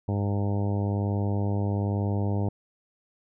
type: harmonic tone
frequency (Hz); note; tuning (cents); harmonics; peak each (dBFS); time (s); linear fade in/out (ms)
101.1; G#2; -46; 1 / 2 / 3 / 4 / 5 / 6 / 7 / 8 / 9; -25 / -31 / -35 / -37 / -39 / -41 / -42 / -43 / -44; 0.08-2.49; 5
effects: none